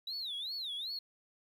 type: tone with vibrato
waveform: sine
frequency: 3833 Hz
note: A#7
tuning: 47 cents sharp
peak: -35 dBFS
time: 0.07-0.99 s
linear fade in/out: 5 ms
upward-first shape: sine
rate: 2.6 Hz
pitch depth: 250 cents each way
effects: tanh soft clip ceiling -35 dBFS + 11-bit